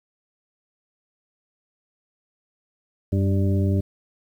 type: harmonic tone with a mistuned harmonic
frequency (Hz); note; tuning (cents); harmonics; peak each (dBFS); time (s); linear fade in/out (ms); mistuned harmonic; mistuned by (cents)
98; G2; 0; 1 / 2 / 3 / 4 / 6; -19 / -25 / -29 / -31 / -35; 3.12-3.81; 10; 1; -61
effects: 9-bit